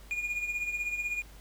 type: tone with tremolo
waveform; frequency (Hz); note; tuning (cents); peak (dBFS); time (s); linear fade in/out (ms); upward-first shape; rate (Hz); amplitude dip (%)
triangle; 2435; D#7; -38; -26; 0.11-1.22; 0; triangle; 16; 70
effects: added 50 Hz sine -49 dBFS peak until 1.4 s + pink hiss -56 dBFS RMS until 1.4 s